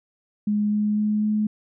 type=tone with pitch steps; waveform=sine; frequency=208.7 / 210 / 211.4 / 212.7 Hz; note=G#3 / G#3 / G#3 / G#3; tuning=+9 / +19 / +31 / +42 cents; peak=-19 dBFS; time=0.47-1.47 s; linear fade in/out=5 ms; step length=250 ms; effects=none